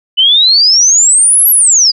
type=exponential two-way sweep; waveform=sine; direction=up then down; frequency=2960 to 11840 to 4738 Hz; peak=-4 dBFS; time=0.17-1.92 s; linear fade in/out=20 ms; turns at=1.5 s; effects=none